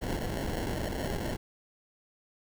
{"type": "noise with sample-and-hold", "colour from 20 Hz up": "pink", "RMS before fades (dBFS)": -33, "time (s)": [0.01, 1.37], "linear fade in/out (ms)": 20, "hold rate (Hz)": 1225, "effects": []}